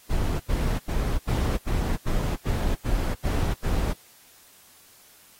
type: noise bursts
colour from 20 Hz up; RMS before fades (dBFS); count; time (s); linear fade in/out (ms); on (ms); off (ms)
brown; -24; 10; 0.09-3.937; 20; 310; 83
effects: white hiss -54 dBFS RMS until 5.39 s + AAC 48 kbps